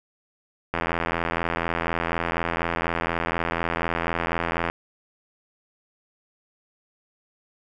click train, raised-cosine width 0.5 ms, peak -9 dBFS, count 334, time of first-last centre 0.74-4.7 s, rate 84.1 Hz, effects none

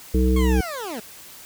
harmonic tone, 63.5 Hz, B1, 49 cents sharp, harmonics 1 / 3 / 5 / 7, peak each -17 / -23 / -24 / -25 dBFS, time 0.14-0.61 s, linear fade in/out 5 ms
20% pulse linear sweep, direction down, 1108.7 to 199 Hz, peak -24 dBFS, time 0.36-1 s, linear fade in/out 5 ms
effects white hiss -43 dBFS RMS until 1.45 s

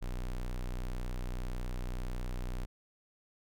square tone, 30.87 Hz, B0, in tune, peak -35 dBFS, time 0.01-2.66 s, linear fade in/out 20 ms, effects none

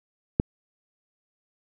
click, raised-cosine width 3 ms, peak -6 dBFS, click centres 0.399 s, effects none

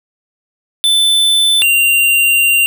square tone pair in turn, 3520 / 2774 Hz, A7 / F7, 0 / -12 cents, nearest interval major third, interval 412 cents, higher first, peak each -9 dBFS, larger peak neither, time 0.84-1.62 / 1.62-2.66 s, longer second, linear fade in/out 0 ms, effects none

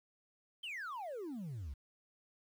sine exponential sweep, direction down, 3200 to 61.5 Hz, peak -38 dBFS, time 0.63-1.74 s, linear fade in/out 10 ms, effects tanh soft clip ceiling -40 dBFS + 11-bit

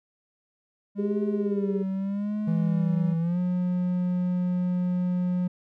triangle tone with vibrato, 201 Hz, G3, 44 cents sharp, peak -24 dBFS, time 0.95-3.16 s, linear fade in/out 50 ms, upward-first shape sine, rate 0.83 Hz, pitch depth 92 cents each way
sine tone with tremolo, 402.2 Hz, G4, 44 cents sharp, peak -22 dBFS, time 0.98-1.83 s, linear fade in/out 20 ms, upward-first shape triangle, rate 17 Hz, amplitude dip 100%
triangle tone with pitch glide, 164.81 to 179.73 Hz, E3 to F3, 0 to +50 cents, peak -21 dBFS, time 2.47-5.48 s, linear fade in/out 10 ms, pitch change +150 cents, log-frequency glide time 3.19-3.39 s
effects none

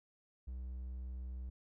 triangle tone, 63 Hz, B1, 35 cents sharp, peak -39 dBFS, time 0.47-1.5 s, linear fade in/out 10 ms, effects none

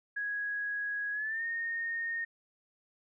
sine tone with pitch glide, 1661.2 to 1843.2 Hz, G#6 to A#6, 0 to -20 cents, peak -32 dBFS, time 0.16-2.25 s, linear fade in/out 10 ms, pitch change +180 cents, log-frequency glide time 1.12-1.44 s, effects none

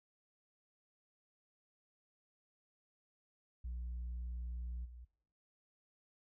sine tone with level steps, 60.2 Hz, B1, 44 cents flat, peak -38 / -50 dBFS, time 3.64-5.05 s, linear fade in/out 10 ms, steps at 4.84 s, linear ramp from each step 20 ms, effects noise-tail reverb RT60 0.6 s tail -19 dB re dry + tanh soft clip ceiling -38 dBFS

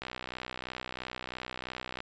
click train, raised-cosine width 0.3 ms, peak -21 dBFS, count 126, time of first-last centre 0.02-2.004 s, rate 63 Hz, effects resampled to 16000 Hz

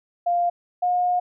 sine tone pair in turn, 698.5 / 717.3 Hz, F5 / F5, 0 / +46 cents, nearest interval unison, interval 46 cents, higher second, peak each -18 dBFS, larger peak neither, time 0.26-0.5 / 0.82-1.2 s, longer second, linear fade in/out 10 ms, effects none

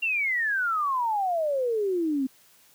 sine exponential sweep, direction down, 2794 to 256.7 Hz, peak -23 dBFS, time 0.02-2.27 s, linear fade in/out 10 ms, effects white hiss -58 dBFS RMS until 2.74 s + high-pass 80 Hz 12 dB/octave

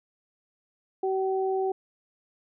sine tone pair together, 381.5 / 763 Hz, G4 / G5, -47 / -47 cents, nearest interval octave, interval 1200 cents, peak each -25 / -30 dBFS, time 1.03-1.72 s, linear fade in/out 5 ms, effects none

